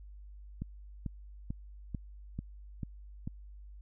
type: click train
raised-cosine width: 5 ms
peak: -24 dBFS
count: 7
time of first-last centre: 0.62-3.275 s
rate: 2.26 Hz
effects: added 50 Hz sine -47 dBFS peak until 3.81 s